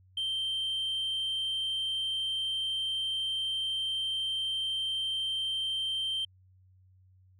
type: tone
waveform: sine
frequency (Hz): 3134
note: G7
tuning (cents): -1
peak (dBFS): -27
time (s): 0.17-6.25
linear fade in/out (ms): 5
effects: tanh soft clip ceiling -28 dBFS + added 93 Hz sine -58 dBFS peak until 7.39 s